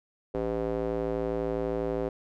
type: tone with band-pass filter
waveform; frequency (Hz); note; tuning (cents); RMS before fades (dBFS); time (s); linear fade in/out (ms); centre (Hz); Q
square; 56.1; A1; +34; -30; 0.34-2.09; 5; 460; 2.7
effects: none